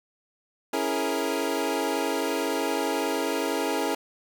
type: chord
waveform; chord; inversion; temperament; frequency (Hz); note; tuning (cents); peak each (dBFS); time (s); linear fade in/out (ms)
25% pulse; A# half-diminished seventh; first; equal; 277.2 / 329.6 / 415.3 / 466.2; C#4 / E4 / G#4 / A#4; 0 / 0 / 0 / 0; -27; 0.73-3.95; 5
effects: none